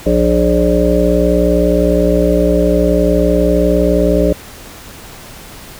harmonic tone with a mistuned harmonic, 59.6 Hz, A#1, 39 cents sharp, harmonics 1 / 3 / 5 / 7 / 9 / 10, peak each -16 / -16 / -16 / -16 / -16 / -16 dBFS, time 0.06-4.33 s, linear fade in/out 5 ms, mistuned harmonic 1, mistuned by +29 cents, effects pink hiss -34 dBFS RMS until 5.79 s

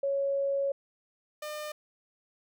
sine / sawtooth tone pair in turn, 554.4 / 603.4 Hz, C#5 / D5, 0 / +47 cents, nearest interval minor second, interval 147 cents, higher second, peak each -26 / -32 dBFS, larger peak first, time 0.03-0.72 / 1.42-1.72 s, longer first, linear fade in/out 5 ms, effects none

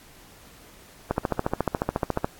click train, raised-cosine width 1 ms, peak -8 dBFS, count 17, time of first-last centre 1.11-2.245 s, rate 14.1 Hz, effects pink hiss -51 dBFS RMS until 2.39 s + AAC 64 kbps

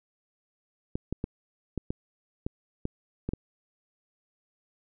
clicks, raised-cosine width 3 ms, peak -17 dBFS, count 9, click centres 0.955 / 1.126 / 1.241 / 1.777 / 1.905 / 2.465 / 2.854 / 3.29 / 3.335 s, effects none

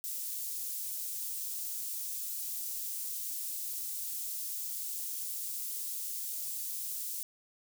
white high-pass noise, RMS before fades -38 dBFS, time 0.04-7.23 s, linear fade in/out 0 ms, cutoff 7200 Hz, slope 12 dB/octave, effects none

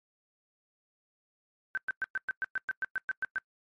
sine tone bursts, 1542 Hz, G6, 29 cents flat, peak -28 dBFS, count 13, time 1.75-3.382 s, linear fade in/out 0 ms, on 24 ms, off 110 ms, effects noise-tail reverb RT60 0.1 s tail -24 dB re dry + MP3 64 kbps

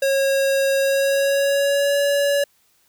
square tone with pitch glide, 545 to 567.5 Hz, C#5 to C#5, -29 to +41 cents, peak -17 dBFS, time 0.02-2.44 s, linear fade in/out 5 ms, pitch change +70 cents, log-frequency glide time 0.79-1.97 s, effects white hiss -61 dBFS RMS until 2.88 s

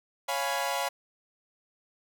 sawtooth chord, C# dominant seventh, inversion none, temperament equal, 554.4 / 698.5 / 830.6 / 987.8 Hz, C#5 / E#5 / G#5 / B5, 0 / 0 / 0 / 0 cents, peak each -30 dBFS, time 0.28-0.89 s, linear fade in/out 10 ms, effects none

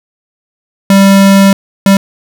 square tone bursts at uneven times, 196 Hz, G3, in tune, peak -3 dBFS, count 2, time 0.9-1.53 / 1.86-1.97 s, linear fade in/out 2 ms, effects none

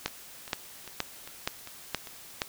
two click trains, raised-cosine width 0.2 ms, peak -10 / -24 dBFS, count 6 / 6, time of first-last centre 0.06-2.418 / 0.08-2.072 s, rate 2.12 / 2.51 Hz, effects white hiss -48 dBFS RMS until 2.48 s

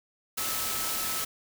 sine tone in noise, 1300 Hz, E6, 24 cents flat, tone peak -40 dBFS, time 0.37-1.25 s, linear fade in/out 10 ms, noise white, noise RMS -31 dBFS, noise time 0.37-1.25 s, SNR -12 dB, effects none

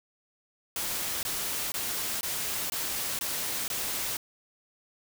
white noise bursts, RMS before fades -32 dBFS, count 7, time 0.76-4.17 s, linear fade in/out 2 ms, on 470 ms, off 20 ms, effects none

